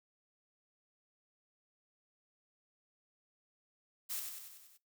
blue noise with echo, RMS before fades -39 dBFS, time 4.09-4.21 s, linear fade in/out 20 ms, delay 95 ms, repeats 6, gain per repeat -4 dB, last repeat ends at 4.78 s, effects noise-tail reverb RT60 0.2 s tail -20 dB re dry

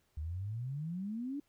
sine exponential sweep, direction up, 73 to 296 Hz, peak -36 dBFS, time 0.17-1.4 s, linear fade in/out 5 ms, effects pink hiss -75 dBFS RMS until 1.48 s

